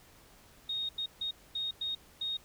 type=tone bursts at uneven times; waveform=sine; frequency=3723 Hz; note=A#7; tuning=3 cents flat; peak=-32 dBFS; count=6; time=0.69-0.89 / 0.98-1.06 / 1.21-1.31 / 1.55-1.71 / 1.81-1.95 / 2.21-2.37 s; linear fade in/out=5 ms; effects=pink hiss -59 dBFS RMS until 2.44 s